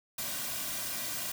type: noise with comb filter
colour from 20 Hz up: white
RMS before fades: -36 dBFS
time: 0.18-1.32 s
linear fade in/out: 5 ms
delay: 2.3 ms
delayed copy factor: -0.65
effects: none